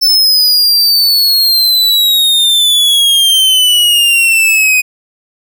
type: exponential sweep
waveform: 45% pulse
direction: down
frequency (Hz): 5310 to 2489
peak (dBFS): -6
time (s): 0.01-4.82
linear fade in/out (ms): 20
effects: none